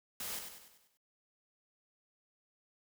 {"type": "noise with echo", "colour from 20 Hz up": "white", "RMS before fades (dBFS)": -41, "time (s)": [0.2, 0.39], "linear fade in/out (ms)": 2, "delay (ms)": 97, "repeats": 6, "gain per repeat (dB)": -6, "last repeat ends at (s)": 0.972, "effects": []}